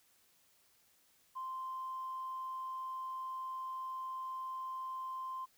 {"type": "tone with tanh clipping", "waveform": "triangle", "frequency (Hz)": 1043, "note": "C6", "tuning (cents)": -6, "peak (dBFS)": -39, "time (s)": [1.35, 5.46], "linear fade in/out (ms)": 20, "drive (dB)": 4, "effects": ["white hiss -70 dBFS RMS until 5.57 s"]}